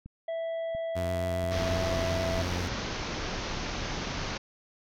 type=click train; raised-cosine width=5 ms; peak=-31 dBFS; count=4; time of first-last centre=0.06-2.129 s; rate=1.45 Hz
type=harmonic tone; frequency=659.3 Hz; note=E5; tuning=in tune; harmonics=1 / 3 / 5; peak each=-30 / -48 / -54 dBFS; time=0.28-2.42 s; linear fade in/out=5 ms
type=tone with vibrato; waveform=sawtooth; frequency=88.5 Hz; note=F2; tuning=23 cents sharp; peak=-27 dBFS; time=0.95-2.69 s; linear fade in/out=20 ms; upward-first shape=square; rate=7.4 Hz; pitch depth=25 cents each way
type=low-pass noise; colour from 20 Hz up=pink; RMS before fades=-34 dBFS; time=1.51-4.38 s; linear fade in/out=10 ms; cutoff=6400 Hz; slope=96 dB/octave
effects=none